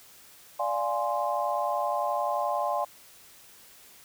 sine chord, D half-diminished seventh, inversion none, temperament equal, 587.3 / 698.5 / 830.6 / 1046.5 Hz, D5 / F5 / Ab5 / C6, 0 / 0 / 0 / 0 cents, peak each -31 dBFS, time 0.59-2.85 s, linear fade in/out 10 ms, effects white hiss -53 dBFS RMS until 4.04 s

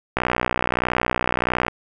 click train, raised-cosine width 0.5 ms, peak -4 dBFS, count 94, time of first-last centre 0.17-1.682 s, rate 61.5 Hz, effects none

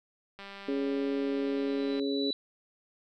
click train, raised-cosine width 0.3 ms, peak -29 dBFS, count 319, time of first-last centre 0.39-1.996 s, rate 198 Hz
harmonic tone, 138.59 Hz, C#3, in tune, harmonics 2 / 3 / 4, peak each -30 / -32 / -40 dBFS, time 0.68-2.31 s, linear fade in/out 5 ms
sine tone with exponential growth, 3951 Hz, B7, in tune, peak -30 dBFS, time 1.27-2.33 s, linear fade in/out 1 ms, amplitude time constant 230 ms
effects none

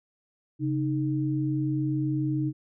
sine tone pair together, 135.92 / 308.5 Hz, C#3 / D#4, -34 / -15 cents, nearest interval octave + major second, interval 1419 cents, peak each -27 dBFS, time 0.59-2.53 s, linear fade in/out 50 ms, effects none

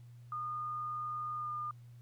sine tone with pitch glide, 1222 to 1210.1 Hz, D#6 to D#6, -32 to -49 cents, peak -36 dBFS, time 0.32-1.71 s, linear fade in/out 2 ms, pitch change -17 cents, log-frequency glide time 1.35-1.5 s, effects added 120 Hz sine -51 dBFS peak until 2.01 s + pink hiss -72 dBFS RMS until 2.01 s

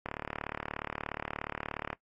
click train, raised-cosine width 0.5 ms, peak -20 dBFS, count 70, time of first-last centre 0.06-1.93 s, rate 36.9 Hz, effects noise-tail reverb RT60 0.1 s tail -20 dB re dry + AAC 32 kbps

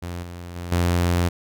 sawtooth tone with level steps, 87.31 Hz, F2, in tune, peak -25 / -30 / -26 / -14 dBFS, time 0.02-1.29 s, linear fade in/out 10 ms, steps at 0.23 / 0.56 / 0.72 s, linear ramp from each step 2 ms, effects none

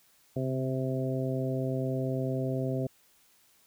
harmonic tone with a mistuned harmonic, 130.81 Hz, C3, in tune, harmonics 1 / 2 / 3 / 4 / 5, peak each -31 / -34 / -36 / -37 / -38 dBFS, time 0.36-2.87 s, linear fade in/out 5 ms, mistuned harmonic 1, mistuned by +29 cents, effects white hiss -64 dBFS RMS until 3.66 s

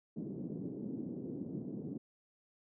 pink band-pass noise, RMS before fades -42 dBFS, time 0.16-1.98 s, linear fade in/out 10 ms, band 170 to 340 Hz, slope 24 dB/octave, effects none

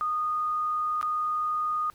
sine tone with dropouts, 1232 Hz, D#6, 17 cents flat, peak -25 dBFS, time 0.01-1.9 s, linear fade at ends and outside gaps 0 ms, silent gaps 1.013-1.028 s, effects pink hiss -59 dBFS RMS until 1.94 s

